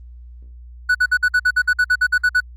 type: tone bursts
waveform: triangle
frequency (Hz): 1480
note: F#6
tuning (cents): 0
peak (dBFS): -10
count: 14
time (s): 0.89-2.405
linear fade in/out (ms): 10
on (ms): 59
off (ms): 53
effects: added 60 Hz sine -36 dBFS peak until 2.56 s + Opus 32 kbps